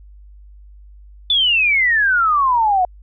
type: exponential sweep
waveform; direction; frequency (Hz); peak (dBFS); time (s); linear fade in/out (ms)
sine; down; 3522 to 710; -12; 1.3-2.85; 2
effects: added 50 Hz sine -39 dBFS peak until 3.02 s